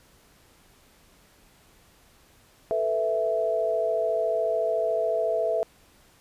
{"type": "chord", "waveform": "sine", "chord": "A suspended second", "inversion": "none", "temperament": "equal", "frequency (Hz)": [440, 493.9, 659.3], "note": ["A4", "B4", "E5"], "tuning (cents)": [0, 0, 0], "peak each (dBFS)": [-29, -30, -24], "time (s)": [2.71, 5.63], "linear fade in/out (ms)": 0, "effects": ["pink hiss -58 dBFS RMS until 6.2 s", "resampled to 32000 Hz"]}